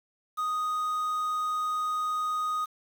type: tone with quantisation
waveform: triangle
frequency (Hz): 1244.5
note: D#6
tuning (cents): 0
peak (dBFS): -25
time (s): 0.37-2.66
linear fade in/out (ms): 20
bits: 8
effects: none